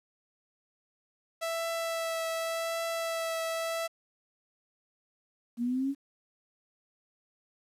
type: tone with vibrato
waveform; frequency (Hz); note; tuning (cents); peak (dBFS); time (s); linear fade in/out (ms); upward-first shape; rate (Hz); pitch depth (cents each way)
sawtooth; 659.3; E5; 0; -27; 1.41-3.88; 20; triangle; 0.87; 15
type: exponential sweep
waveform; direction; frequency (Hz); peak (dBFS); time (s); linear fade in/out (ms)
sine; up; 233.1 to 282.9; -27; 5.57-5.95; 50
effects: resampled to 32000 Hz + 10-bit